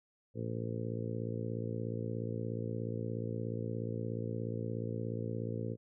harmonic tone, 56.9 Hz, A#1, 41 cents flat, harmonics 2 / 3 / 4 / 5 / 6 / 7 / 8 / 9, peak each -38 / -44 / -43 / -47 / -47 / -47 / -44 / -47 dBFS, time 0.34-5.77 s, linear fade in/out 50 ms, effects none

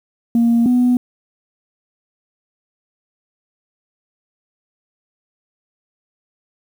sine tone pair in turn, 233.8 / 247 Hz, A#3 / B3, +5 / 0 cents, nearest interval minor second, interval 95 cents, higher second, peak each -9 dBFS, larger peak neither, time 0.35-0.66 / 0.66-0.97 s, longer neither, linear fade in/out 2 ms, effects tanh soft clip ceiling -8 dBFS + 7-bit

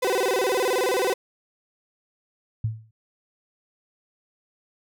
35% pulse tone with vibrato, 438.1 Hz, A4, 7 cents flat, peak -19 dBFS, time 0.02-1.14 s, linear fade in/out 10 ms, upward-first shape square, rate 19 Hz, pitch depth 250 cents each way
sine tone with exponential decay, 110.6 Hz, A2, 9 cents sharp, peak -19 dBFS, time 2.64-2.91 s, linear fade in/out 5 ms, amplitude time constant 57 ms
effects none

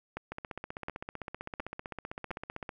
two click trains, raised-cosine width 0.5 ms, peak -21 / -23 dBFS, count 4 / 38, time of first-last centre 0.17-2.313 / 0.32-2.692 s, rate 1.4 / 15.6 Hz, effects none

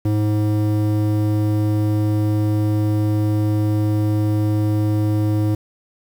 square tone with band-pass filter, 105.8 Hz, G#2, 33 cents sharp, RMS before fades -18 dBFS, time 0.05-5.55 s, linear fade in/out 5 ms, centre 220 Hz, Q 1.7, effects 7-bit

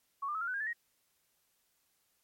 sine tone with pitch steps, 1111 / 1197.6 / 1291 / 1391.7 / 1500.2 / 1617.2 / 1743.3 / 1879.3 Hz, C#6 / D6 / E6 / F6 / F#6 / G#6 / A6 / A#6, +4 / +33 / -37 / -6 / +23 / -46 / -17 / +14 cents, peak -33 dBFS, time 0.22-0.732 s, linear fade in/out 10 ms, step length 64 ms, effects white hiss -75 dBFS RMS until 2.23 s + MP3 64 kbps

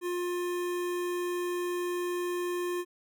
square tone with notch filter, 353.9 Hz, F4, 23 cents sharp, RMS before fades -32 dBFS, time 0.01-2.85 s, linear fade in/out 50 ms, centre 4600 Hz, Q 1.9, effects none

